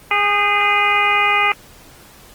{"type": "harmonic tone with a mistuned harmonic", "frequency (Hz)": 410.5, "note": "G#4", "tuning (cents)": -20, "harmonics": [1, 2, 3, 4, 5, 6, 7], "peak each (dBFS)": [-28, -20, -18, -29, -18, -18, -26], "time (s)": [0.11, 1.52], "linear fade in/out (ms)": 2, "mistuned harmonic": 4, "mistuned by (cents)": -78, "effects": ["pink hiss -44 dBFS RMS until 2.34 s", "Opus 24 kbps"]}